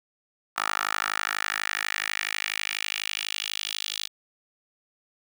10% pulse tone with high-pass filter sweep, 52.1 Hz, G#1, 6 cents sharp, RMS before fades -30 dBFS, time 0.56-4.08 s, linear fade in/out 20 ms, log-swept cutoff 1200 to 3600 Hz, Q 2.5, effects none

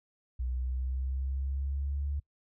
sine linear sweep, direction up, 61.74 to 71.8 Hz, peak -30 dBFS, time 0.39-2.2 s, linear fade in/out 10 ms, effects noise-tail reverb RT60 0.1 s tail -23 dB re dry

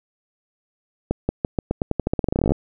accelerating click train, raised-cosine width 2 ms, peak -6 dBFS, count 23, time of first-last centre 1.11-2.52 s, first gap 180 ms, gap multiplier 0.88, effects none

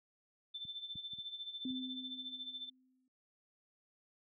sine tone with tremolo, 3541 Hz, A7, 10 cents sharp, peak -40 dBFS, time 0.54-2.7 s, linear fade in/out 10 ms, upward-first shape sine, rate 14 Hz, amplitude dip 70%
clicks, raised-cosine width 5 ms, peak -43 / -37 / -45 / -47 / -44 dBFS, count 5, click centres 0.651 / 0.956 / 1.134 / 1.186 / 1.705 s
sine tone with exponential decay, 257.4 Hz, C4, 28 cents flat, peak -36 dBFS, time 1.65-3.08 s, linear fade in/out 2 ms, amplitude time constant 310 ms
effects high-pass 100 Hz 12 dB/octave

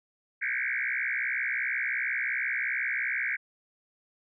sine tone with frequency modulation, 1918 Hz, A#6, 49 cents sharp, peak -27 dBFS, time 0.41-3.37 s, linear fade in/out 20 ms, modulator 62.8 Hz, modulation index 6, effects none

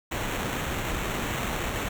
pink noise with sample-and-hold, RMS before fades -30 dBFS, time 0.11-1.89 s, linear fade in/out 10 ms, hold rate 4900 Hz, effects none

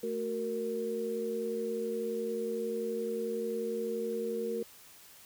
sine tone cluster, 220.8 / 372.1 / 463.5 Hz, A3 / F#4 / A#4, +6 / +10 / -10 cents, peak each -39 / -39 / -33 dBFS, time 0.03-4.63 s, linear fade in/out 5 ms, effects white hiss -55 dBFS RMS until 5.25 s

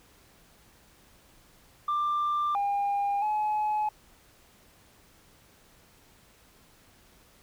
sine tone with pitch steps, 1186 / 806 / 849 Hz, D6 / G5 / G#5, +17 / +48 / +38 cents, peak -23 dBFS, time 1.88-3.89 s, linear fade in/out 5 ms, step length 670 ms, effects tanh soft clip ceiling -23 dBFS + pink hiss -59 dBFS RMS until 7.42 s

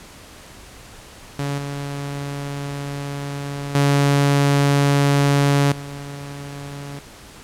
sawtooth tone with level steps, 141.6 Hz, C#3, 37 cents sharp, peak -18 / -22 / -10 / -27 dBFS, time 1.39-6.99 s, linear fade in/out 2 ms, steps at 1.58 / 3.75 / 5.72 s, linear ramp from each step 2 ms, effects pink hiss -42 dBFS RMS until 7.43 s + low-pass 11000 Hz 12 dB/octave

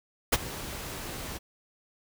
pink noise with ADSR envelope, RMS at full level -19 dBFS, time 0.32-1.39 s, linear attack 14 ms, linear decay 30 ms, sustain -19 dB, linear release 27 ms, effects none

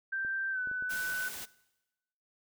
sine tone with pitch glide, 1568 to 1498.9 Hz, G6 to F#6, 0 to +22 cents, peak -31 dBFS, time 0.12-1.29 s, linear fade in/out 10 ms, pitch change -78 cents, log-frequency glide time 0.51-0.6 s
clicks, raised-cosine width 2 ms, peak -38 dBFS, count 5, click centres 0.249 / 0.673 / 0.714 / 0.824 / 0.937 s
white noise, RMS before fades -42 dBFS, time 0.89-1.46 s, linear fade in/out 20 ms
effects noise-tail reverb RT60 1.0 s tail -20 dB re dry

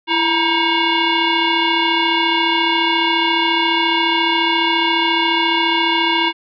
sine tone with frequency modulation, 932.3 Hz, A#5, in tune, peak -13 dBFS, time 0.07-6.33 s, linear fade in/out 50 ms, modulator 633 Hz, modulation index 3.9, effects none

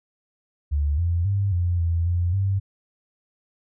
sine tone with pitch steps, 72.8 / 85.7 / 99.4 / 87.8 / 84.3 / 87.5 / 97.5 Hz, D2 / F2 / G2 / F2 / E2 / F2 / G2, -15 / -32 / +25 / +10 / +39 / +4 / -9 cents, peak -19 dBFS, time 0.71-2.6 s, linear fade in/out 20 ms, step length 270 ms, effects none

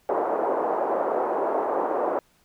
pink band-pass noise, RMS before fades -25 dBFS, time 0.09-2.19 s, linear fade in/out 0 ms, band 390 to 960 Hz, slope 24 dB/octave, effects pink hiss -63 dBFS RMS until 2.44 s

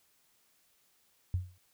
sine tone with exponential decay, 90.7 Hz, F#2, 34 cents flat, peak -25 dBFS, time 1.34-1.58 s, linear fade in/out 0 ms, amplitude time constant 51 ms, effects white hiss -70 dBFS RMS until 1.73 s

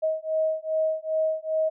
sine beating tone pair, 631 / 633.5 Hz, D#5 / D#5, +24 / +31 cents, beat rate 2.5 Hz, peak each -26 dBFS, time 0.02-1.7 s, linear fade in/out 20 ms, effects none

